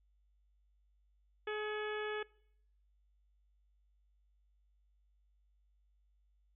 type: harmonic tone with a mistuned harmonic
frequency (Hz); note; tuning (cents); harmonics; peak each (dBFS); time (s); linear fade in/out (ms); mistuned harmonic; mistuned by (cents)
424; G#4; +36; 1 / 2 / 3 / 4 / 5 / 6 / 7 / 8; -38 / -48 / -47 / -44 / -50 / -52 / -53 / -54; 1.47-2.23; 5; 5; +66
effects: noise-tail reverb RT60 0.7 s tail -23 dB re dry + added 50 Hz sine -69 dBFS peak until 6.55 s